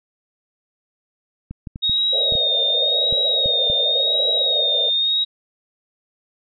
clicks, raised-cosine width 5 ms, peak -18 dBFS, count 9, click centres 1.51 / 1.672 / 1.759 / 1.896 / 2.323 / 2.353 / 3.126 / 3.459 / 3.7 s
sine tone with vibrato, 3733 Hz, A#7, 2 cents sharp, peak -16 dBFS, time 1.82-5.25 s, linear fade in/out 20 ms, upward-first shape sine, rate 0.92 Hz, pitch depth 50 cents each way
white band-pass noise, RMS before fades -28 dBFS, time 2.12-4.9 s, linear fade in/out 20 ms, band 460 to 660 Hz, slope 96 dB/octave
effects none

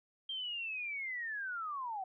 sine linear sweep, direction down, 3189 to 729 Hz, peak -37 dBFS, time 0.29-2.04 s, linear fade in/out 5 ms, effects none

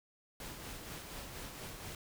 pink noise with tremolo, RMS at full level -45 dBFS, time 0.4-1.95 s, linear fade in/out 2 ms, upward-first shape sine, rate 4.2 Hz, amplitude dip 35%, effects none

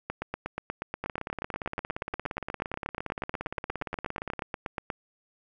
two click trains, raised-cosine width 0.5 ms, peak -16 / -18 dBFS, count 41 / 59, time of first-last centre 0.1-4.902 / 1.04-4.393 s, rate 8.33 / 17.3 Hz, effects none

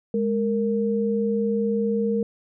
sine tone pair together, 207.7 / 462.7 Hz, G#3 / A#4, 0 / -13 cents, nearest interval octave + major second, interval 1387 cents, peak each -23 / -23 dBFS, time 0.14-2.23 s, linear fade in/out 2 ms, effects none

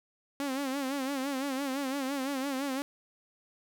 sawtooth tone with vibrato, 271.9 Hz, C#4, 33 cents flat, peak -27 dBFS, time 0.4-2.82 s, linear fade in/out 0 ms, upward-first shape sine, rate 5.9 Hz, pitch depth 91 cents each way, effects none

